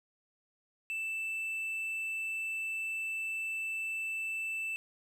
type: tone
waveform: triangle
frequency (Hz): 2649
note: E7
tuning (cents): +8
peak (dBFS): -32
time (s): 0.9-4.76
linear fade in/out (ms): 0
effects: none